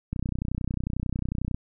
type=click train; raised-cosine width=5 ms; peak=-16 dBFS; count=45; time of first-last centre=0.13-1.545 s; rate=31.1 Hz; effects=none